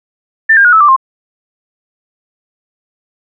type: tone with pitch steps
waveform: sine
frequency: 1783 / 1606.9 / 1448.2 / 1305.2 / 1176.3 / 1060.2 Hz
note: A6 / G6 / F#6 / E6 / D6 / C6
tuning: +22 / +42 / -38 / -18 / +2 / +23 cents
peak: -3 dBFS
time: 0.49-0.964 s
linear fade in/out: 10 ms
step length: 79 ms
effects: none